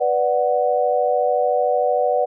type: chord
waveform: sine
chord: B minor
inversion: none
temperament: equal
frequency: 493.9 / 587.3 / 740 Hz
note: B4 / D5 / F#5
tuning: 0 / 0 / 0 cents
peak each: -20 dBFS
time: 0-2.26 s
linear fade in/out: 20 ms
effects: none